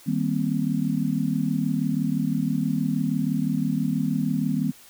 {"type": "chord", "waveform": "sine", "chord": "C minor seventh", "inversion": "first", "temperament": "just", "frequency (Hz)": [156.98, 196.22, 235.5, 261.6], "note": ["Eb3", "G3", "Bb3", "C4"], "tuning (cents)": [16, 2, 18, 0], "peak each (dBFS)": -27, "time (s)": [0.06, 4.72], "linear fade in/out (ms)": 20, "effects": ["white hiss -50 dBFS RMS until 4.89 s"]}